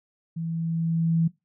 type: tone with level ramp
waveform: sine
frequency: 164.81 Hz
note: E3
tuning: in tune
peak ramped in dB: -28 to -18 dBFS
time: 0.36-1.28 s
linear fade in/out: 10 ms
effects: noise-tail reverb RT60 0.2 s tail -20 dB re dry